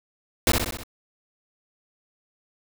pink noise with echo, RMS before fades -18 dBFS, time 0.47-0.52 s, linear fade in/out 2 ms, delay 63 ms, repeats 5, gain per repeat -4 dB, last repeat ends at 0.835 s, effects none

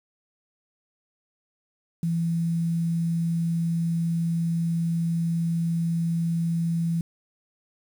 sine tone with quantisation, 167.3 Hz, E3, 26 cents sharp, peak -22 dBFS, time 2.03-7.01 s, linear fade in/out 2 ms, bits 8, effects none

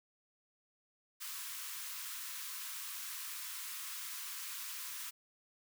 white high-pass noise, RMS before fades -44 dBFS, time 1.2-5.11 s, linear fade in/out 20 ms, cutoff 960 Hz, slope 96 dB/octave, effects none

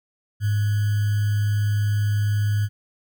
sine tone with sample-and-hold, 103.83 Hz, G#2, in tune, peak -18 dBFS, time 0.4-2.69 s, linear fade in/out 50 ms, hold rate 1575 Hz, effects none

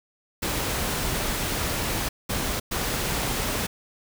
pink noise bursts at uneven times, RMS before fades -27 dBFS, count 3, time 0.42-2.09 / 2.29-2.6 / 2.71-3.67 s, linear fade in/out 10 ms, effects none

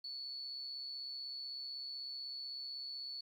sine tone with amplitude modulation, 4435 Hz, C#8, in tune, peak -40 dBFS, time 0.04-3.21 s, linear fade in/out 5 ms, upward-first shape sine, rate 136 Hz, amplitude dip 45%, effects 12-bit

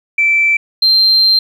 sine tone pair in turn, 2330 / 4152 Hz, D7 / C8, -14 / -14 cents, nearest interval minor seventh, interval 1000 cents, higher second, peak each -8 / -6 dBFS, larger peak second, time 0.18-0.57 / 0.82-1.39 s, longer second, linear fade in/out 5 ms, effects tanh soft clip ceiling -2 dBFS + 8-bit

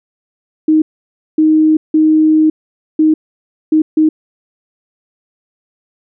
sine tone bursts at uneven times, 312 Hz, D#4, 5 cents sharp, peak -6 dBFS, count 6, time 0.68-0.82 / 1.38-1.77 / 1.94-2.5 / 2.99-3.14 / 3.72-3.82 / 3.97-4.09 s, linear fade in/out 5 ms, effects none

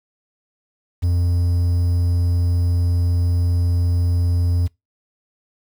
triangle tone with quantisation, 87.31 Hz, F2, in tune, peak -13 dBFS, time 1.02-4.68 s, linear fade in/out 20 ms, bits 7, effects noise-tail reverb RT60 0.2 s tail -24 dB re dry

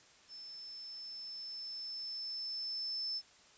sine tone with level ramp, 5274 Hz, E8, in tune, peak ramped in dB -47 to -35 dBFS, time 0.28-3.22 s, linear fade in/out 50 ms, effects white hiss -62 dBFS RMS until 3.57 s + resampled to 16000 Hz

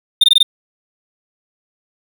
triangle tone bursts, 3637 Hz, A#7, 43 cents flat, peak -4 dBFS, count 5, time 0.21-0.43 s, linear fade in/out 5 ms, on 28 ms, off 20 ms, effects none

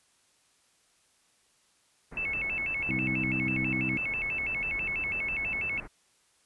pink low-pass noise, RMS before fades -44 dBFS, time 2.11-5.88 s, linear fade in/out 20 ms, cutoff 2200 Hz, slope 48 dB/octave
sine tone with vibrato, 2411 Hz, D7, 45 cents sharp, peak -29 dBFS, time 2.17-5.8 s, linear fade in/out 2 ms, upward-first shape square, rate 6.1 Hz, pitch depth 160 cents each way
harmonic tone, 64.2 Hz, C2, 32 cents flat, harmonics 2 / 3 / 4 / 5, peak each -35 / -35 / -35 / -35 dBFS, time 2.89-3.97 s, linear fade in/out 0 ms
effects white hiss -67 dBFS RMS until 6.45 s + resampled to 24000 Hz

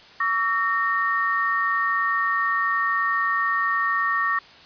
sine tone cluster, 1133 / 1321 / 1842 Hz, C#6 / E6 / A#6, +37 / +3 / -21 cents, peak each -23 / -29 / -23 dBFS, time 0.2-4.39 s, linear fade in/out 5 ms, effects white hiss -47 dBFS RMS until 4.65 s + resampled to 11025 Hz

